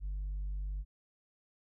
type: tone with tanh clipping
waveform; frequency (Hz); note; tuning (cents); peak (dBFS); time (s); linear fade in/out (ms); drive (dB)
sine; 49; G1; 0; -35; 0-0.85; 50; 1
effects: none